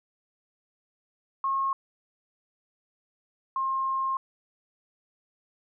sine tone pair in turn, 1083 / 1065.6 Hz, C#6 / C6, -41 / +31 cents, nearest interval unison, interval 28 cents, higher first, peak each -24 / -25 dBFS, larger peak first, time 1.44-1.73 / 3.56-4.17 s, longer second, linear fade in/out 2 ms, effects none

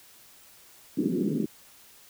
white band-pass noise, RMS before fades -27 dBFS, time 0.97-1.46 s, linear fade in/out 10 ms, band 160 to 370 Hz, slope 48 dB/octave, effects white hiss -54 dBFS RMS until 2.09 s

